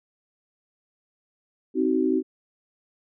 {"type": "chord", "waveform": "sine", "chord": "C diminished", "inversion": "none", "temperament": "just", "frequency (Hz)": [261.6, 314, 376.7], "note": ["C4", "Eb4", "Gb4"], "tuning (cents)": [0, 16, 31], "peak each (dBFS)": -24, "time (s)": [1.74, 2.23], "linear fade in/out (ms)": 50, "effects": []}